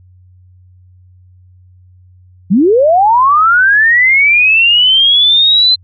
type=linear sweep; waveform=sine; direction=up; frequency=164.81 to 4097 Hz; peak=-5 dBFS; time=2.5-5.76 s; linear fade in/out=20 ms; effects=added 91 Hz sine -40 dBFS peak until 5.83 s